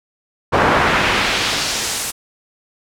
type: noise with band-pass filter sweep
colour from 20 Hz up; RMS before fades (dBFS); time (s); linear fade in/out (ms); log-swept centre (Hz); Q
brown; -17; 0.52-2.12; 20; 1000 to 10000; 1
effects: none